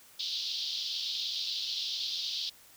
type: band-pass noise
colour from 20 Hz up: pink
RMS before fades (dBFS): -35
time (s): 0.19-2.5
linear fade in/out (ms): 10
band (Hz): 3300 to 5000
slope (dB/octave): 48
effects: white hiss -57 dBFS RMS until 2.76 s